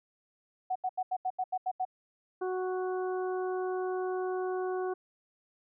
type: tone bursts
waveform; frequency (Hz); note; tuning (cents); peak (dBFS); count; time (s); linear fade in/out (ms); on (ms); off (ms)
sine; 743; F#5; +7; -28; 9; 0.7-1.852; 10; 56; 81
type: harmonic tone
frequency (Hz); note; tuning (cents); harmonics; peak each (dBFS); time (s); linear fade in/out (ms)
370; F#4; 0; 1 / 2 / 3 / 4; -31 / -38 / -43 / -46; 2.41-4.94; 10
effects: none